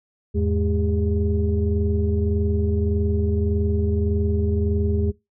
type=tone cluster; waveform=sine; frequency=81.5 / 103.2 / 210.1 / 404.8 Hz; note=E2 / G#2 / G#3 / G#4; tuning=-19 / -10 / +20 / -44 cents; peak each=-20 / -27 / -25 / -26 dBFS; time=0.34-5.12 s; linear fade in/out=20 ms; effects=noise-tail reverb RT60 0.2 s tail -21 dB re dry + tanh soft clip ceiling -9 dBFS